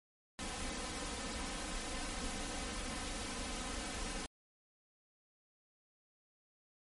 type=noise with comb filter; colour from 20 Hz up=pink; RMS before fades=-41 dBFS; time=0.39-4.26 s; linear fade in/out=0 ms; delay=3.9 ms; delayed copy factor=+0.95; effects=MP3 48 kbps